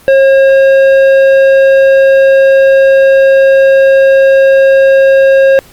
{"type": "tone with tanh clipping", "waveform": "triangle", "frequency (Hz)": 540, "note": "C#5", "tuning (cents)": -45, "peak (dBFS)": -4, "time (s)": [0.08, 5.59], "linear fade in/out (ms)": 0, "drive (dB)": 14, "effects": ["pink hiss -39 dBFS RMS until 5.72 s", "Opus 32 kbps"]}